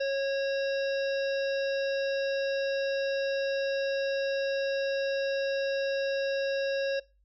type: harmonic tone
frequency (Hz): 548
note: C#5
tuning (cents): -20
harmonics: 1 / 3 / 5 / 7 / 9 / 10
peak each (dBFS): -27 / -37 / -41 / -44 / -46 / -47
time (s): 0-7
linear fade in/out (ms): 10
effects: noise-tail reverb RT60 0.3 s tail -23 dB re dry + added 50 Hz sine -63 dBFS peak until 7.24 s